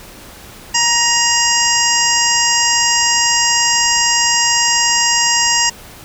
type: harmonic tone with a mistuned harmonic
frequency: 939 Hz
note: A#5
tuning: 12 cents sharp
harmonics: 1 / 2 / 3 / 5 / 6 / 7 / 8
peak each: -19 / -19 / -19 / -19 / -19 / -19 / -19 dBFS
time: 0.74-5.7 s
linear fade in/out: 10 ms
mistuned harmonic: 5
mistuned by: +80 cents
effects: pink hiss -37 dBFS RMS until 6.04 s